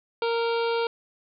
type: harmonic tone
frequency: 463.7 Hz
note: A#4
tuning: 9 cents flat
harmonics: 1 / 2 / 3 / 5 / 6 / 7 / 8 / 9 / 10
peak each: -24 / -30 / -34 / -38 / -40 / -41 / -42 / -43 / -44 dBFS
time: 0.22-0.87 s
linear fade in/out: 2 ms
effects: none

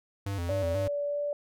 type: tone with vibrato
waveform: square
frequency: 92.5 Hz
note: F#2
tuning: in tune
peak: -31 dBFS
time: 0.26-0.88 s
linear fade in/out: 5 ms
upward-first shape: square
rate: 4.1 Hz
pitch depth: 120 cents each way
type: tone with pitch glide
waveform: sine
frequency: 577 to 581.7 Hz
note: D5 to D5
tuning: -31 to -17 cents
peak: -28 dBFS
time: 0.49-1.33 s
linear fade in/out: 2 ms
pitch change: +14 cents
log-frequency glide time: 1.05-1.2 s
effects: none

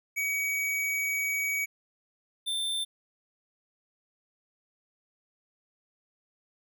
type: tone pair in turn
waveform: square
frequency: 2263 / 3563 Hz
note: C#7 / A7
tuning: +35 / +21 cents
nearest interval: minor sixth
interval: 786 cents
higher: second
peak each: -28 / -29 dBFS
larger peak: first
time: 0.16-1.66 / 2.46-2.85 s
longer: first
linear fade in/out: 20 ms
effects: none

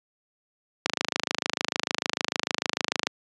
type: click train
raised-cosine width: 0.2 ms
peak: -5 dBFS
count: 60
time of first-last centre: 0.86-3.07 s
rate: 26.7 Hz
effects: high-pass 200 Hz 12 dB/octave + resampled to 22050 Hz

